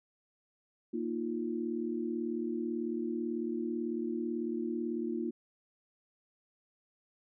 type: chord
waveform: sine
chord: Bb suspended fourth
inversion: none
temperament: equal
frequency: 233.1 / 311.1 / 349.2 Hz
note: Bb3 / Eb4 / F4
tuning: 0 / 0 / 0 cents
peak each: -36 / -38 / -36 dBFS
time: 0.93-5.31 s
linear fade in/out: 10 ms
effects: none